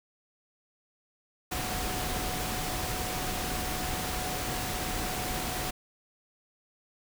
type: tone in noise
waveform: sine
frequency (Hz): 736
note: F#5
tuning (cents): -9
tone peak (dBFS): -39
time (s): 1.51-5.71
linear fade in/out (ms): 10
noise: pink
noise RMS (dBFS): -33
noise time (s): 1.51-5.71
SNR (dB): -9
effects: none